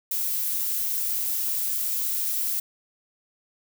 violet noise with amplitude modulation, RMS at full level -25 dBFS, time 0.11-2.6 s, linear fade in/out 5 ms, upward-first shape sine, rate 240 Hz, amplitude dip 35%, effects none

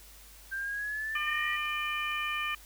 sine linear sweep, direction up, 1568 to 1913 Hz, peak -32 dBFS, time 0.51-1.57 s, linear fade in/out 20 ms
harmonic tone, 600 Hz, D5, 37 cents sharp, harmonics 2 / 3 / 4 / 5, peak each -35 / -37 / -34 / -39 dBFS, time 1.15-2.55 s, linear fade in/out 5 ms
clicks, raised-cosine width 0.2 ms, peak -35 dBFS, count 3, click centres 1.532 / 1.655 / 2.117 s
effects added 50 Hz sine -54 dBFS peak until 2.65 s + white hiss -54 dBFS RMS until 2.65 s

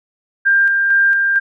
sine tone with tremolo, 1594 Hz, G6, 28 cents sharp, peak -9 dBFS, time 0.45-1.4 s, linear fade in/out 20 ms, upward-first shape square, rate 2.2 Hz, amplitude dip 30%, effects none

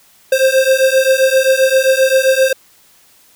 square beating tone pair, 524 / 531.6 Hz, C5 / C5, +2 / +27 cents, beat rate 7.6 Hz, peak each -13 dBFS, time 0.32-2.53 s, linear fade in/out 5 ms, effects white hiss -49 dBFS RMS until 3.35 s

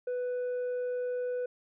sine tone with tanh clipping, 495.6 Hz, B4, 6 cents sharp, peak -31 dBFS, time 0.07-1.46 s, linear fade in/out 5 ms, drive 3 dB, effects none

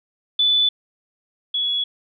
sine tone pair in turn, 3485 / 3376 Hz, A7 / G#7, -17 / +28 cents, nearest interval minor second, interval 55 cents, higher first, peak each -14 / -19 dBFS, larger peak first, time 0.39-0.69 / 1.54-1.84 s, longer neither, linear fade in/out 5 ms, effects none

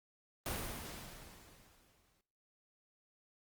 pink noise with exponential decay, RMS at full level -37 dBFS, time 0.46-2.21 s, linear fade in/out 2 ms, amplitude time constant 380 ms, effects noise-tail reverb RT60 0.8 s tail -19 dB re dry + Opus 32 kbps

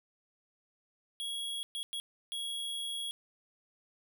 square tone bursts at uneven times, 3322 Hz, G#7, in tune, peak -36 dBFS, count 4, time 1.2-1.63 / 1.75-1.83 / 1.93-2 / 2.32-3.11 s, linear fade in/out 0 ms, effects none

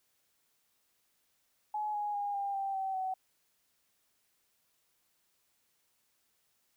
sine tone with pitch steps, 846 / 830 / 814.4 / 799 / 783.9 / 769.1 / 754.6 Hz, G#5 / G#5 / G#5 / G5 / G5 / G5 / F#5, +32 / -1 / -34 / +33 / 0 / -33 / +34 cents, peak -32 dBFS, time 1.74-3.14 s, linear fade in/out 5 ms, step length 200 ms, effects white hiss -75 dBFS RMS until 6.76 s

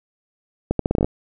accelerating click train, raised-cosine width 2 ms, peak -5 dBFS, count 9, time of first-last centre 0.71-1.045 s, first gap 83 ms, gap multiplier 0.79, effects none

